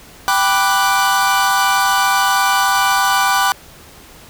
45% pulse chord, G major seventh, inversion none, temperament equal, 784 / 987.8 / 1174.7 / 1480 Hz, G5 / B5 / D6 / F#6, 0 / 0 / 0 / 0 cents, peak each -18 dBFS, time 0.28-3.52 s, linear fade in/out 0 ms, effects pink hiss -41 dBFS RMS until 4.29 s

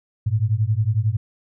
sine beating tone pair, 103.1 / 114.1 Hz, G#2 / A#2, -12 / -37 cents, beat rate 11 Hz, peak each -20 dBFS, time 0.26-1.17 s, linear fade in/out 10 ms, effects none

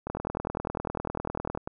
two click trains, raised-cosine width 1 ms, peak -17 / -19 dBFS, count 30 / 17, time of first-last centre 0.1-1.55 / 0.07-1.675 s, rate 20 / 9.97 Hz, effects none

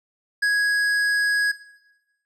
sine tone with hard clipping, 1661.2 Hz, G#6, in tune, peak -19 dBFS, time 0.42-1.52 s, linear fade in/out 10 ms, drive 9 dB, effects noise-tail reverb RT60 1.0 s tail -17 dB re dry

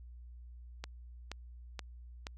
click train, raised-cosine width 0.2 ms, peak -23 dBFS, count 4, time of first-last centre 0.84-2.269 s, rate 2.1 Hz, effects added 60 Hz sine -48 dBFS peak until 2.37 s

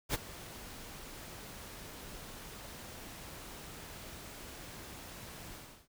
pink noise with ADSR envelope, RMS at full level -31 dBFS, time 0.09-5.88 s, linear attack 53 ms, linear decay 21 ms, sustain -17 dB, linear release 340 ms, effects none

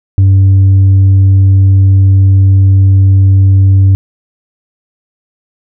sine tone with tanh clipping, 96.6 Hz, G2, 25 cents flat, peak -3 dBFS, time 0.18-3.95 s, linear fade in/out 0 ms, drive 2 dB, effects none

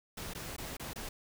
pink noise with dropouts, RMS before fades -42 dBFS, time 0.17-1.09 s, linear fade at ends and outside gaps 5 ms, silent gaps 0.336-0.349 / 0.565-0.581 / 0.769-0.796 / 0.934-0.958 s, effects none

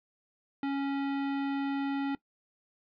sine tone with hard clipping, 277.2 Hz, C#4, in tune, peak -31 dBFS, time 0.63-2.15 s, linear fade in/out 2 ms, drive 17 dB, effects noise-tail reverb RT60 0.1 s tail -20 dB re dry + resampled to 11025 Hz

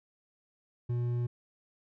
triangle tone with hard clipping, 120.7 Hz, B2, 39 cents flat, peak -30 dBFS, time 0.89-1.27 s, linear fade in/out 10 ms, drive 9 dB, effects none

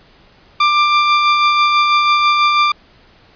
sawtooth tone with tremolo, 1185 Hz, D6, 15 cents sharp, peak -5 dBFS, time 0.6-2.72 s, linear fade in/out 5 ms, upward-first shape sine, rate 6.1 Hz, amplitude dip 30%, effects pink hiss -48 dBFS RMS until 3.35 s + resampled to 11025 Hz

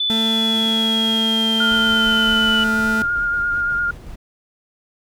sine exponential sweep, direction down, 3500 to 2960 Hz, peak -17 dBFS, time 0-2.64 s, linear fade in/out 5 ms
40% pulse tone with pitch glide, 222.9 to 220.1 Hz, A3 to A3, +23 to +1 cents, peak -19 dBFS, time 0.1-3.02 s, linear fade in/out 0 ms, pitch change -22 cents, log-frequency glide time 1.73-2.72 s
sine tone with vibrato, 1414 Hz, F6, 21 cents sharp, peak -17 dBFS, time 1.6-3.91 s, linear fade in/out 5 ms, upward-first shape triangle, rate 8.7 Hz, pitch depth 21 cents each way
brown noise with tremolo, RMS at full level -34 dBFS, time 1.7-4.16 s, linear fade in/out 10 ms, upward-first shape square, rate 5.5 Hz, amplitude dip 25%
effects none

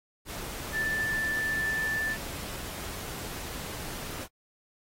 sine tone in noise, 1762 Hz, A6, 2 cents sharp, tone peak -27 dBFS, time 0.72-2.17 s, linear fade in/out 50 ms, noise pink, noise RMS -39 dBFS, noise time 0.25-4.28 s, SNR +9 dB, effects AAC 48 kbps

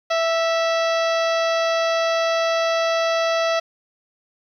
harmonic tone with a mistuned harmonic, 661 Hz, E5, 5 cents sharp, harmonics 1 / 2 / 3 / 4 / 5 / 6 / 7 / 8 / 9, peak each -19 / -25 / -29 / -31 / -33 / -35 / -36 / -37 / -38 dBFS, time 0.1-3.6 s, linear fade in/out 10 ms, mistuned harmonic 3, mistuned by -29 cents, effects 9-bit

